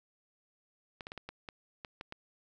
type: clicks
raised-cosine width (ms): 0.3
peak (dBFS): -26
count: 9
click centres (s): 1.008 / 1.069 / 1.119 / 1.177 / 1.29 / 1.488 / 1.848 / 2.011 / 2.124
effects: none